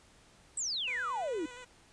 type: exponential sweep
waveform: sine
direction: down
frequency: 8260 to 290.9 Hz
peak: -32 dBFS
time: 0.57-1.46 s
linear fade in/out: 5 ms
type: tone with vibrato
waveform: 10% pulse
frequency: 494.8 Hz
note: B4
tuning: 3 cents sharp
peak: -38 dBFS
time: 0.87-1.65 s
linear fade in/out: 10 ms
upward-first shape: square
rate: 8.6 Hz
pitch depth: 29 cents each way
effects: pink hiss -61 dBFS RMS until 1.92 s + resampled to 22050 Hz